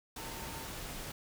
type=tone in noise; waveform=sine; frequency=907 Hz; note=A#5; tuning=48 cents flat; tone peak=-50 dBFS; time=0.18-0.68 s; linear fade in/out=5 ms; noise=pink; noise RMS=-43 dBFS; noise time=0.16-1.12 s; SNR=-10 dB; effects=none

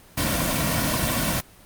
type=noise with comb filter; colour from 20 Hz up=pink; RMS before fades=-23 dBFS; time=0.17-1.41 s; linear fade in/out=10 ms; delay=2.4 ms; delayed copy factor=-0.85; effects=pink hiss -50 dBFS RMS until 1.65 s + Opus 24 kbps

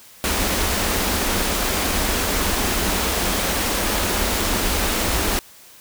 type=band-stop noise; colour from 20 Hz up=pink; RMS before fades=-21 dBFS; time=0.24-5.39 s; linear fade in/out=0 ms; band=100 to 170 Hz; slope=96 dB/octave; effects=white hiss -46 dBFS RMS until 5.8 s

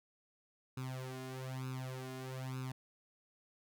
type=tone with flanger; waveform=sawtooth; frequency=129.9 Hz; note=C3; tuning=12 cents flat; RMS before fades=-43 dBFS; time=0.77-2.72 s; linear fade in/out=5 ms; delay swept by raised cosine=0.77 to 2.87 ms; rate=1.1 Hz; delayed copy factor=+0.95; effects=none

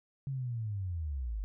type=linear sweep; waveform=sine; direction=down; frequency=139.2 to 46.66 Hz; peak=-33 dBFS; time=0.27-1.44 s; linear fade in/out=0 ms; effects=none

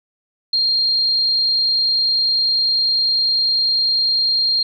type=tone; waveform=sine; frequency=4210 Hz; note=C8; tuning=10 cents sharp; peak=-14 dBFS; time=0.53-4.63 s; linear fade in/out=5 ms; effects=none

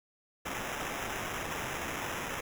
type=noise with sample-and-hold; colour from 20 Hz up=white; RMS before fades=-37 dBFS; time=0.45-2.41 s; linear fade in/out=10 ms; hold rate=4410 Hz; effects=none

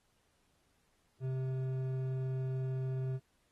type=tone with hard clipping; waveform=sine; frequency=130.81 Hz; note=C3; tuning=in tune; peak=-35 dBFS; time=1.2-3.2 s; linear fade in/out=50 ms; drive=8 dB; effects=pink hiss -75 dBFS RMS until 3.51 s + AAC 32 kbps

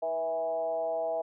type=tone with frequency modulation; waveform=sine; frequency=654 Hz; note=E5; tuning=14 cents flat; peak=-28 dBFS; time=0.02-1.22 s; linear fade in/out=10 ms; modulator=167 Hz; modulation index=0.76; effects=none

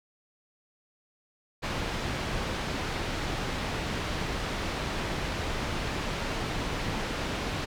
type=low-pass noise; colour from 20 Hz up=pink; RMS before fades=-32 dBFS; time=1.62-7.66 s; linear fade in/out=20 ms; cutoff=4200 Hz; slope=12 dB/octave; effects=none

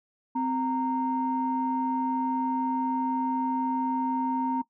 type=tone pair together; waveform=sine; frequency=259.3 / 926 Hz; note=C4 / A#5; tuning=-15 / -12 cents; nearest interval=octave + minor seventh; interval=2203 cents; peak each=-27 dBFS; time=0.35-4.62 s; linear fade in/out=10 ms; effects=noise-tail reverb RT60 0.1 s tail -19 dB re dry + tanh soft clip ceiling -17 dBFS

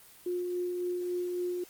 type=tone with tremolo; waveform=sine; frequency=356.6 Hz; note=F4; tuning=36 cents sharp; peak=-29 dBFS; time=0.26-1.64 s; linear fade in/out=5 ms; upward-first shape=sine; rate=3.6 Hz; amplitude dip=25%; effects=white hiss -55 dBFS RMS until 1.69 s + Opus 24 kbps

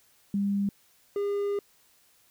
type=tone pair in turn; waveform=sine / triangle; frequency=200.2 / 404.8 Hz; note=G3 / G#4; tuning=+37 / -44 cents; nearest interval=octave; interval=1219 cents; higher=second; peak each=-24 dBFS; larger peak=neither; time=0.34-0.69 / 1.16-1.59 s; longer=second; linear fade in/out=2 ms; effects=white hiss -63 dBFS RMS until 2.3 s

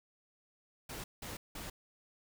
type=noise bursts; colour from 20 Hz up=pink; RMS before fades=-44 dBFS; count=3; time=0.89-1.7 s; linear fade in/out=5 ms; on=150 ms; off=180 ms; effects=none

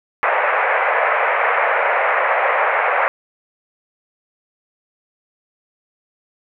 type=band-pass noise; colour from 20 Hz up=pink; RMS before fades=-17 dBFS; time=0.23-3.08 s; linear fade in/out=0 ms; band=510 to 2300 Hz; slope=48 dB/octave; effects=none

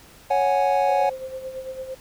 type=chord; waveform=triangle; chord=C# suspended fourth; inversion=none; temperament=just; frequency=554.4 / 739.2 / 831.5 Hz; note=C#5 / F#5 / G#5; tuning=0 / -2 / +2 cents; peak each=-20 dBFS; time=0.3-1.1 s; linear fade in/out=10 ms
type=tone with tremolo; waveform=sine; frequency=523 Hz; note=C5; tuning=1 cent flat; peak=-28 dBFS; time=0.88-1.95 s; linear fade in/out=10 ms; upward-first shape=sine; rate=8.9 Hz; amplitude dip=60%
effects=pink hiss -49 dBFS RMS until 2 s

